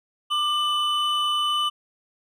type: tone pair together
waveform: triangle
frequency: 1189 / 2991 Hz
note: D6 / F#7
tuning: +21 / +18 cents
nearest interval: octave + major third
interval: 1597 cents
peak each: -22 dBFS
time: 0.3-1.7 s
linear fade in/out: 20 ms
effects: none